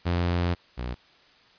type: tone pair in turn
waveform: sawtooth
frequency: 87.31 / 61.36 Hz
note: F2 / B1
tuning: 0 / -11 cents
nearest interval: tritone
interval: 611 cents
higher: first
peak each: -19 / -26 dBFS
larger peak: first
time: 0.05-0.55 / 0.77-0.95 s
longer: first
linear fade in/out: 20 ms
effects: white hiss -57 dBFS RMS until 1.58 s + resampled to 11025 Hz